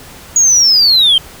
sine linear sweep, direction down, 6760 to 3080 Hz, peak -4 dBFS, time 0.36-1.18 s, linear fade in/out 2 ms, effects tanh soft clip ceiling -3 dBFS + pink hiss -35 dBFS RMS until 1.4 s

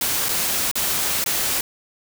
white noise with dropouts, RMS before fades -22 dBFS, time 0.01-1.61 s, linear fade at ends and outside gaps 2 ms, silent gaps 0.286-0.29 / 0.714-0.755 / 1.241-1.261 s, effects none

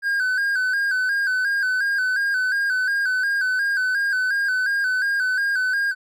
triangle tone with vibrato, 1563 Hz, G6, 6 cents flat, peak -17 dBFS, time 0.02-5.95 s, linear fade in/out 50 ms, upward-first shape square, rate 2.8 Hz, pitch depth 60 cents each way, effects none

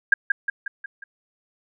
sine tone with echo, 1613 Hz, G6, 49 cents sharp, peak -10 dBFS, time 0.12-0.14 s, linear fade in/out 5 ms, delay 180 ms, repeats 5, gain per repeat -5 dB, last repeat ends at 1.04 s, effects none

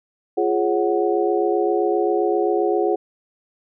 sine tone cluster, 346.8 / 414.4 / 549 / 739 Hz, F4 / G#4 / C#5 / F#5, -12 / -4 / -17 / -2 cents, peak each -21 / -20 / -27 / -24 dBFS, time 0.37-2.96 s, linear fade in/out 10 ms, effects none

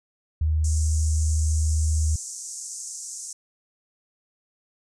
sine tone, 77.78 Hz, D#2, in tune, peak -19 dBFS, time 0.41-2.16 s, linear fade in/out 5 ms
pink band-pass noise, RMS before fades -36 dBFS, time 0.64-3.33 s, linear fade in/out 5 ms, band 6000 to 8800 Hz, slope 48 dB/octave
effects none

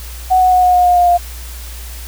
sine tone with pitch steps, 743 / 737 / 731.1 / 725.2 / 719.4 / 713.6 / 707.8 / 702.1 Hz, F#5 / F#5 / F#5 / F#5 / F#5 / F5 / F5 / F5, +7 / -7 / -21 / -35 / -49 / +37 / +23 / +9 cents, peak -7 dBFS, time 0.3-1.18 s, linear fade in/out 20 ms, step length 110 ms, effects added 60 Hz sine -27 dBFS peak until 2.07 s + white hiss -34 dBFS RMS until 2.07 s

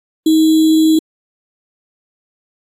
sine tone with sample-and-hold, 316.4 Hz, D#4, 29 cents sharp, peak -7 dBFS, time 0.26-0.99 s, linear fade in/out 5 ms, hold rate 3675 Hz, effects AAC 48 kbps

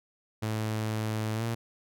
sawtooth tone with pitch glide, 109.1 to 115.25 Hz, A2 to A#2, -14 to -19 cents, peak -25 dBFS, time 0.42-1.55 s, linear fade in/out 10 ms, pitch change +95 cents, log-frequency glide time 1.35-1.43 s, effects none

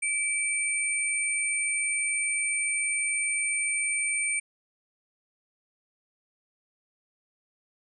sine tone pair together, 2317 / 8748 Hz, D7 / C#9, -24 / -24 cents, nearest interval octave + major seventh, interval 2300 cents, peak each -28 dBFS, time 0.02-4.4 s, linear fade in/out 10 ms, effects none

